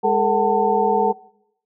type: tone cluster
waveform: sine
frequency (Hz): 206.1 / 420.4 / 460.4 / 752 / 892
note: G#3 / G#4 / A#4 / F#5 / A5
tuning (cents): -13 / +21 / -22 / +28 / +23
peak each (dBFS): -26 / -21 / -21 / -20 / -20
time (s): 0.03-1.13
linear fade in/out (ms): 20
effects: noise-tail reverb RT60 0.8 s tail -22 dB re dry